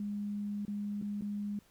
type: tone with dropouts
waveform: sine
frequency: 205.3 Hz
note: G#3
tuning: 20 cents flat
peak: -34 dBFS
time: 0-1.59 s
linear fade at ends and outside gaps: 2 ms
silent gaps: 0.652-0.68 / 1.015-1.023 / 1.211-1.221 s
effects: pink hiss -66 dBFS RMS until 1.7 s